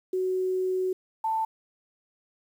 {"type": "tone pair in turn", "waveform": "sine", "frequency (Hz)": [371.9, 886.9], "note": ["F#4", "A5"], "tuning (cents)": [9, 14], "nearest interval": "octave + minor third", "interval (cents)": 1505, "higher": "second", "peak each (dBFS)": -24, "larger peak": "neither", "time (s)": [[0.13, 0.93], [1.24, 1.45]], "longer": "first", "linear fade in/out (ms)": 5, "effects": ["9-bit"]}